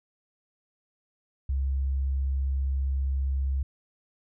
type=tone; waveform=sine; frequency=67.5 Hz; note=C#2; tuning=45 cents flat; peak=-24 dBFS; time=1.49-3.63 s; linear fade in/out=5 ms; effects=none